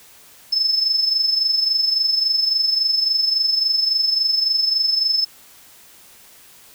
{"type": "tone with amplitude modulation", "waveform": "sine", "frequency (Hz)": 5240, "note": "E8", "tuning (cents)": -11, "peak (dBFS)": -13, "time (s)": [0.52, 5.25], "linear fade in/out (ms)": 10, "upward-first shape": "sine", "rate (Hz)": 23.6, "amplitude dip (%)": 60, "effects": ["white hiss -47 dBFS RMS until 6.74 s"]}